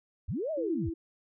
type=linear two-way sweep; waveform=sine; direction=up then down; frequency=50.1 to 659.3 to 50.1 Hz; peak=-30 dBFS; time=0.28-0.9 s; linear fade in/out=10 ms; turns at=0.51 s
type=tone; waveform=sine; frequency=329.6 Hz; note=E4; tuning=in tune; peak=-33 dBFS; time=0.57-0.94 s; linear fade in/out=10 ms
effects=none